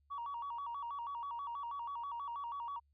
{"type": "tone with vibrato", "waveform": "sine", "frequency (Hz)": 1031, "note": "C6", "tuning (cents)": -26, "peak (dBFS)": -38, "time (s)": [0.1, 2.8], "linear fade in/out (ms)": 20, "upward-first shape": "square", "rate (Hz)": 6.2, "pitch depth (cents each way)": 160, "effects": ["tanh soft clip ceiling -36 dBFS", "added 71 Hz sine -70 dBFS peak until 2.93 s"]}